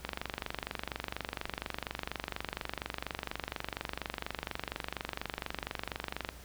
click train, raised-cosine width 0.3 ms, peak -18 dBFS, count 152, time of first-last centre 0.05-6.29 s, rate 24.2 Hz, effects added 60 Hz sine -51 dBFS peak until 6.44 s + pink hiss -53 dBFS RMS until 6.44 s

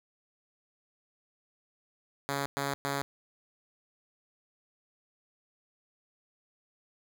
5% pulse tone bursts, 140 Hz, C#3, 18 cents sharp, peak -19 dBFS, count 3, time 2.29-3.02 s, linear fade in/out 0 ms, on 170 ms, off 110 ms, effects none

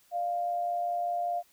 sine tone pair together, 593.4 / 698.5 Hz, D5 / F5, +18 / 0 cents, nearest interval minor third, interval 282 cents, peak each -39 / -28 dBFS, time 0.11-1.43 s, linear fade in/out 50 ms, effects white hiss -64 dBFS RMS until 1.52 s

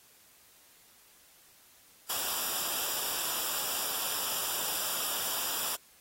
white noise with comb filter, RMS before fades -33 dBFS, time 2.09-5.76 s, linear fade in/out 10 ms, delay 0.47 ms, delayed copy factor -0.7, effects white hiss -60 dBFS RMS until 6 s + AAC 48 kbps

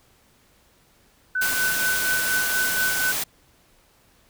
sine tone with tremolo, 1506 Hz, F#6, 30 cents sharp, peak -20 dBFS, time 1.35-3.12 s, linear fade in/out 5 ms, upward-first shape sine, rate 4.2 Hz, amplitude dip 50%
white noise, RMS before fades -26 dBFS, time 1.41-3.24 s, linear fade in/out 10 ms
effects pink hiss -59 dBFS RMS until 4.29 s

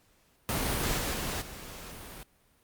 pink noise with level steps, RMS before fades -30 / -32 / -34 / -44 dBFS, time 0.49-2.23 s, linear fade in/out 0 ms, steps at 0.97 / 1.13 / 1.41 s, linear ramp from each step 10 ms, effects pink hiss -66 dBFS RMS until 2.63 s + Opus 48 kbps

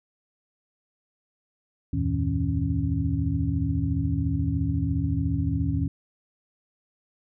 sine tone cluster, 76.6 / 90.7 / 113.8 / 160.4 / 275.6 Hz, D#2 / F#2 / A#2 / E3 / C#4, -27 / -34 / -41 / -47 / -10 cents, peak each -29 dBFS, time 1.93-5.88 s, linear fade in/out 5 ms, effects none

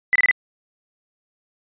sine tone bursts, 2000 Hz, B6, 21 cents sharp, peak -12 dBFS, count 4, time 0.13-0.311 s, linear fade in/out 0 ms, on 25 ms, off 27 ms, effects resampled to 8000 Hz

